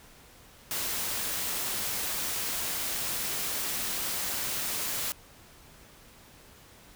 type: noise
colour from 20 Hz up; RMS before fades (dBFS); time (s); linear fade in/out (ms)
white; -32; 0.71-5.12; 0
effects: pink hiss -54 dBFS RMS until 6.95 s